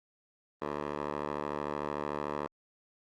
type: tone with band-pass filter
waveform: 10% pulse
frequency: 73.42 Hz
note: D2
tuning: in tune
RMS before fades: -36 dBFS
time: 0.62-2.47 s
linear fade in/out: 0 ms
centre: 790 Hz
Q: 1.6
effects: Opus 24 kbps